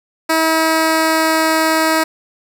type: tone with pitch glide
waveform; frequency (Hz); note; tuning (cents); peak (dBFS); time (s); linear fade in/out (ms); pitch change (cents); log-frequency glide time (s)
10% pulse; 321.6 to 319.2; E4 to D#4; -43 to +44; -4; 0.29-2.04; 10; -13; 0.39-1.54
effects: none